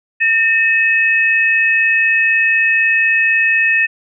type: tone pair together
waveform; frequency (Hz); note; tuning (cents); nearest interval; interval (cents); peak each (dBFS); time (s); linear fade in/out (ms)
sine; 1816 / 2566; A#6 / E7; -46 / -47; tritone; 599; -13; 0.2-3.87; 20
effects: none